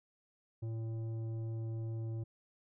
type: tone with tanh clipping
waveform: sine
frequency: 112.8 Hz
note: A2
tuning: 44 cents sharp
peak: -38 dBFS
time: 0.62-2.24 s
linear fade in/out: 10 ms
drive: 10 dB
effects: none